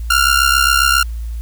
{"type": "ring-modulated tone", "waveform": "sawtooth", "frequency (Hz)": 1396.9, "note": "F6", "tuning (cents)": 0, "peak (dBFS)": -4, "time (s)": [0.1, 1.03], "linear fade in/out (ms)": 5, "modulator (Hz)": 33.7, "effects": ["added 57 Hz sine -21 dBFS peak until 1.41 s", "white hiss -48 dBFS RMS until 1.41 s"]}